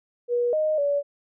sine tone with pitch steps, 482.5 / 619 / 572 Hz, B4 / D#5 / D5, -40 / -9 / -46 cents, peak -20 dBFS, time 0.28-1.03 s, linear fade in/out 50 ms, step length 250 ms, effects none

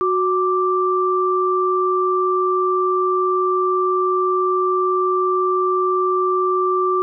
sine tone pair together, 368.7 / 1174.7 Hz, F#4 / D6, -6 / 0 cents, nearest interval octave + minor sixth, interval 2006 cents, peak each -18 dBFS, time 0.01-7.02 s, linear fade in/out 0 ms, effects none

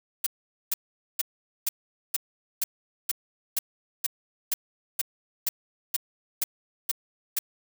blue noise bursts, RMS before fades -25 dBFS, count 16, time 0.24-7.39 s, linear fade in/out 5 ms, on 25 ms, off 450 ms, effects none

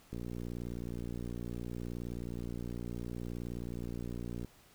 click train, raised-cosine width 3 ms, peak -28 dBFS, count 257, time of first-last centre 0.13-4.447 s, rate 59.3 Hz, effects pink hiss -62 dBFS RMS until 4.74 s

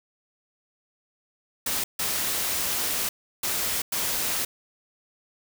white noise bursts at uneven times, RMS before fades -27 dBFS, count 4, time 1.66-1.84 / 1.99-3.09 / 3.43-3.82 / 3.92-4.45 s, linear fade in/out 5 ms, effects none

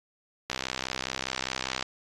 click train, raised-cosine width 0.2 ms, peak -12 dBFS, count 87, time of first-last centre 0.5-1.825 s, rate 64.9 Hz, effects AAC 32 kbps

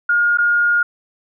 sine tone with dropouts, 1424 Hz, F6, 33 cents sharp, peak -12 dBFS, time 0.09-0.83 s, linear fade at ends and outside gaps 5 ms, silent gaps 0.374-0.384 s, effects none

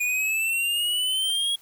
square exponential sweep, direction up, 2440 to 3322 Hz, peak -23 dBFS, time 0-1.56 s, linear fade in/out 10 ms, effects white hiss -55 dBFS RMS until 1.61 s

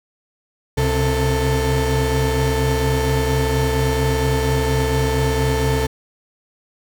35% pulse tone cluster, 67.5 / 130.7 / 442.1 Hz, C#2 / C3 / A4, -45 / -1 / +8 cents, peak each -19 dBFS, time 0.77-5.87 s, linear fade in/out 10 ms, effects none

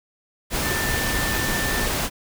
sine tone in noise, 1782 Hz, A6, 22 cents sharp, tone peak -27 dBFS, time 0.61-1.89 s, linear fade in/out 50 ms, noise pink, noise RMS -24 dBFS, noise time 0.5-2.1 s, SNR -6 dB, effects none

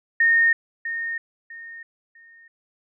sine tone with echo, 1839 Hz, A#6, 24 cents flat, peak -14 dBFS, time 0.2-0.53 s, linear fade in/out 5 ms, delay 650 ms, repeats 3, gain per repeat -11 dB, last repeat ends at 2.48 s, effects none

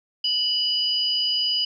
sine tone pair together, 2960 / 4921 Hz, F#7 / D#8, 0 / -20 cents, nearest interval major sixth, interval 880 cents, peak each -23 dBFS, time 0.24-1.65 s, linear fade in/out 5 ms, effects none

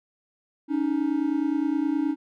triangle tone pair together, 281.5 / 311.1 Hz, C#4 / D#4, +27 / 0 cents, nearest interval major second, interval 173 cents, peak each -23 dBFS, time 0.68-2.16 s, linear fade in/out 50 ms, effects none

